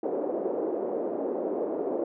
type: band-pass noise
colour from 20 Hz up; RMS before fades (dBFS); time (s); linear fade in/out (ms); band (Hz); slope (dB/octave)
white; -30; 0.03-2.04; 5; 310 to 530; 24
effects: none